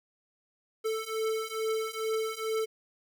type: beating tone pair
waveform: square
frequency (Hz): 440 / 442.3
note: A4 / A4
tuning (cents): 0 / +9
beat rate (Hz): 2.3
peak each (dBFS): -34 / -33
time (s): 0.84-2.66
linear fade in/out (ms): 20
effects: none